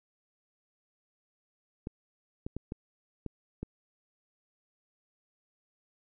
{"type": "clicks", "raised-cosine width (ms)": 3, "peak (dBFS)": -23, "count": 6, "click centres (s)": [1.871, 2.465, 2.566, 2.721, 3.263, 3.63], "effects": []}